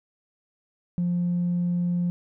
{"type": "tone with tanh clipping", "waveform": "triangle", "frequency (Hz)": 175.5, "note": "F3", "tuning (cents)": 9, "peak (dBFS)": -22, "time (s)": [0.98, 2.1], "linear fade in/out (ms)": 0, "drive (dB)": 5, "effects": []}